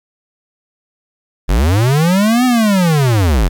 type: linear two-way sweep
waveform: square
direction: up then down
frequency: 38.89 to 256.6 to 38.89 Hz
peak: -10 dBFS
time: 1.48-3.49 s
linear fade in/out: 20 ms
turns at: 2.45 s
effects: 8-bit